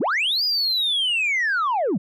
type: linear two-way sweep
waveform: sine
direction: up then down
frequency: 144.6 to 4978 to 144.6 Hz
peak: -17 dBFS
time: 0-1.98 s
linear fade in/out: 10 ms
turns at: 0.44 s
effects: tanh soft clip ceiling -17 dBFS